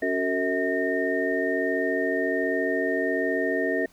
sine tone cluster, 278 / 372.3 / 453.6 / 643 / 1833 Hz, C#4 / F#4 / A#4 / E5 / A#6, +5 / +11 / -47 / -43 / -30 cents, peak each -29 dBFS, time 0.02-3.86 s, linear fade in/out 5 ms, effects pink hiss -58 dBFS RMS until 3.92 s

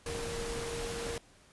sine tone in noise, 466.2 Hz, A#4, in tune, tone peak -38 dBFS, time 0.06-1.18 s, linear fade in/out 2 ms, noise pink, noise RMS -39 dBFS, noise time 0.06-1.18 s, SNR -2 dB, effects pink hiss -61 dBFS RMS until 1.52 s + resampled to 24000 Hz

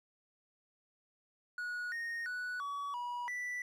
triangle tone with pitch steps, 1458 / 1855 / 1478 / 1134 / 969 / 1972 Hz, F#6 / A#6 / F#6 / C#6 / B5 / B6, -26 / -9 / -2 / +39 / -33 / -3 cents, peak -35 dBFS, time 1.58-3.62 s, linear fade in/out 2 ms, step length 340 ms, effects none

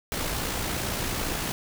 pink noise with amplitude modulation, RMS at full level -28 dBFS, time 0.12-1.52 s, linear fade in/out 0 ms, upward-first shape sine, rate 57.7 Hz, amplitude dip 35%, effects none

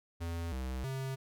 square tone with pitch steps, 84.2 / 64.5 / 133.3 Hz, E2 / C2 / C3, +37 / -24 / +33 cents, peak -36 dBFS, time 0.2-1.16 s, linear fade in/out 20 ms, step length 320 ms, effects none

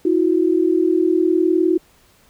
sine tone pair together, 324.5 / 364.2 Hz, E4 / F#4, -27 / -27 cents, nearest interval major second, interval 200 cents, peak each -16 dBFS, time 0.05-1.78 s, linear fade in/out 5 ms, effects pink hiss -54 dBFS RMS until 2.29 s

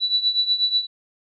sine tone with tremolo, 3951 Hz, B7, in tune, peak -14 dBFS, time 0-0.87 s, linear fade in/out 50 ms, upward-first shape triangle, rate 8.2 Hz, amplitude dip 85%, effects none

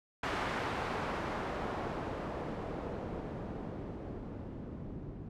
white noise with low-pass filter sweep, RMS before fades -39 dBFS, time 0.23-5.29 s, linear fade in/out 5 ms, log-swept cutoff 1600 to 210 Hz, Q 0.73, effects none

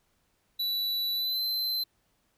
square tone with pitch glide, 3951 to 4081 Hz, B7 to C8, 0 to -44 cents, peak -28 dBFS, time 0.59-1.84 s, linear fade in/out 10 ms, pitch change +56 cents, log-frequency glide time 1.14-1.43 s, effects pink hiss -72 dBFS RMS until 2.37 s

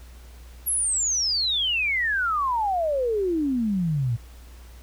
sine exponential sweep, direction down, 11630 to 111.2 Hz, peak -21 dBFS, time 0.66-4.17 s, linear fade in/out 20 ms, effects added 60 Hz sine -42 dBFS peak until 4.82 s + pink hiss -53 dBFS RMS until 4.82 s

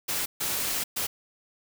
white noise bursts at uneven times, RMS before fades -29 dBFS, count 3, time 0.08-0.26 / 0.4-0.84 / 0.96-1.07 s, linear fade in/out 10 ms, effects none

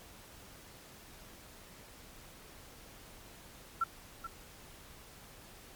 sine tone with echo, 1353 Hz, E6, 45 cents sharp, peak -27 dBFS, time 3.81-3.84 s, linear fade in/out 5 ms, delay 430 ms, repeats 1, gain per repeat -11 dB, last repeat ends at 4.27 s, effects pink hiss -54 dBFS RMS until 5.75 s + MP3 96 kbps

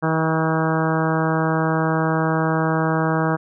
harmonic tone, 160 Hz, D#3, 49 cents sharp, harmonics 1 / 2 / 3 / 4 / 5 / 6 / 7 / 8 / 9 / 10, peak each -21 / -24 / -26 / -27 / -28 / -29 / -29 / -30 / -31 / -31 dBFS, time 0.02-3.37 s, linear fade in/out 20 ms, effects none

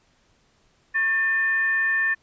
sine tone with frequency modulation, 1788 Hz, A6, 27 cents sharp, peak -19 dBFS, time 0.94-2.15 s, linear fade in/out 20 ms, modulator 684 Hz, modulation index 0.29, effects pink hiss -63 dBFS RMS until 2.22 s + resampled to 16000 Hz

